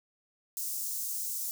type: high-pass noise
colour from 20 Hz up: white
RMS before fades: -35 dBFS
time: 0.57-1.51 s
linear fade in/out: 0 ms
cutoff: 5900 Hz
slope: 24 dB/octave
effects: none